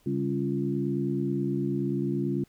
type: harmonic tone with a mistuned harmonic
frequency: 69.3 Hz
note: C#2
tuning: in tune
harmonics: 2 / 3 / 4 / 5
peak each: -31 / -31 / -31 / -31 dBFS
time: 0.06-2.44 s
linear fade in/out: 5 ms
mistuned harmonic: 3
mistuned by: -74 cents
effects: pink hiss -64 dBFS RMS until 2.48 s